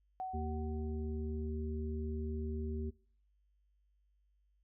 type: tone with exponential decay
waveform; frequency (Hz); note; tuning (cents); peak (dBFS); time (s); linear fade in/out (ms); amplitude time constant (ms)
sine; 750; F#5; +23; -36; 0.2-1.49; 0; 280
type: harmonic tone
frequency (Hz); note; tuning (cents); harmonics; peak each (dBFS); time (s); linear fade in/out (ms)
77; D#2; -17; 1 / 3 / 5; -37 / -42 / -44; 0.33-2.91; 20
effects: noise-tail reverb RT60 0.5 s tail -24 dB re dry + added 50 Hz sine -70 dBFS peak until 4.63 s